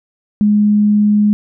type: tone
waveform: sine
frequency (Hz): 208.6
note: G#3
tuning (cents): +8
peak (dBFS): -8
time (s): 0.41-1.33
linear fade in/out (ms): 0
effects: none